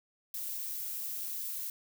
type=noise; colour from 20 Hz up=violet; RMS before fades=-38 dBFS; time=0.34-1.7 s; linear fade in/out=2 ms; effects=none